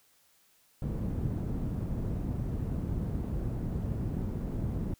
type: low-pass noise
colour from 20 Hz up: white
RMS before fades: -33 dBFS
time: 0.82-4.94 s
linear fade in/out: 2 ms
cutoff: 160 Hz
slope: 12 dB/octave
effects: white hiss -66 dBFS RMS until 4.99 s